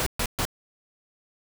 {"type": "noise bursts", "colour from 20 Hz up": "pink", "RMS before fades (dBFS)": -26, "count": 3, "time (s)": [0, 0.452], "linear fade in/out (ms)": 0, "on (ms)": 64, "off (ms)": 130, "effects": []}